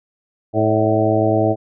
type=harmonic tone with a mistuned harmonic; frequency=108.6 Hz; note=A2; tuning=22 cents flat; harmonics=1 / 2 / 3 / 4 / 5 / 6 / 7; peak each=-20 / -25 / -19 / -22 / -22 / -19 / -23 dBFS; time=0.53-1.56 s; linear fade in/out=50 ms; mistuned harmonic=5; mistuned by=+55 cents; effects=none